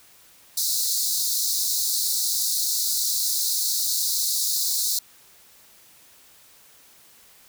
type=high-pass noise; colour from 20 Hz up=pink; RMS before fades=-24 dBFS; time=0.57-4.99 s; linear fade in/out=5 ms; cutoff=3900 Hz; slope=96 dB/octave; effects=white hiss -53 dBFS RMS until 7.48 s